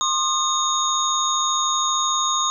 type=tone cluster; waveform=sine; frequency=1065 / 1218 / 3692 / 6660 Hz; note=C6 / D#6 / A#7 / G#8; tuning=+30 / -37 / -17 / +4 cents; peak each=-24 dBFS; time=0.01-2.5 s; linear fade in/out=0 ms; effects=none